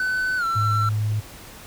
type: tone with pitch glide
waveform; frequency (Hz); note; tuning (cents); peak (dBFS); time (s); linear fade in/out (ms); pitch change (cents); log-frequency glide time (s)
triangle; 1510 to 1345.3; F#6 to E6; +35 to +35; -19; 0-0.89; 2; -200; 0.37-0.45
type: tone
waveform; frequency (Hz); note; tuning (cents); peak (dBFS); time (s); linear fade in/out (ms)
sine; 106.6; G#2; +46; -20; 0.55-1.21; 20
effects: pink hiss -42 dBFS RMS until 1.66 s